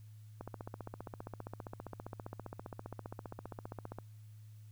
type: click train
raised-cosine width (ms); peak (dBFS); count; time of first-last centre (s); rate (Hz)
1; -29; 55; 0.41-3.986; 15.1
effects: added 107 Hz sine -51 dBFS peak until 4.71 s + white hiss -72 dBFS RMS until 4.71 s